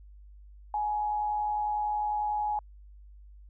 sine tone with amplitude modulation, 840 Hz, G#5, 19 cents sharp, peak -25 dBFS, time 0.74-2.59 s, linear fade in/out 2 ms, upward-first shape sine, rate 111 Hz, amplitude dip 40%, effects added 50 Hz sine -48 dBFS peak until 3.49 s

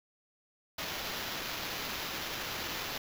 violet noise with sample-and-hold, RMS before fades -38 dBFS, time 0.78-2.98 s, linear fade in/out 5 ms, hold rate 8820 Hz, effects none

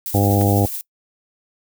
violet noise with tremolo, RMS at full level -26 dBFS, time 0.06-0.81 s, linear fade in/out 0 ms, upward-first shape sine, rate 12 Hz, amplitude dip 35%
harmonic tone, 100.2 Hz, G2, 38 cents sharp, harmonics 1 / 2 / 3 / 4 / 5 / 6 / 7 / 8, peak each -16 / -22 / -21 / -26 / -24 / -29 / -26 / -25 dBFS, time 0.14-0.66 s, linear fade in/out 5 ms
clicks, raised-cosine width 0.3 ms, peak -21 dBFS, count 2, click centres 0.411 / 0.415 s
effects noise-tail reverb RT60 0.1 s tail -23 dB re dry

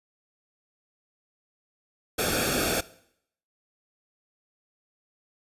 pink noise with comb filter, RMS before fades -26 dBFS, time 2.18-2.81 s, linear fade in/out 10 ms, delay 1 ms, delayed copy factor -0.8, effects noise-tail reverb RT60 0.7 s tail -19 dB re dry + resampled to 32000 Hz

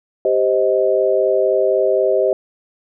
sine chord, C minor, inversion second, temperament equal with one note detuned, 392 / 523.3 / 627.3 Hz, G4 / C5 / Eb5, 0 / 0 / +14 cents, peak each -17 dBFS, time 0.25-2.33 s, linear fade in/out 2 ms, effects none

